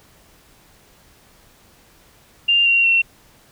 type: tone with pitch steps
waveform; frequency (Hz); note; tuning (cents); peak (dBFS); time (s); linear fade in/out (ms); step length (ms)
sine; 2794 / 2756 / 2718; F7 / F7 / F7; 0 / -24 / -48; -12; 2.48-3.02; 10; 180
effects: pink hiss -52 dBFS RMS until 3.51 s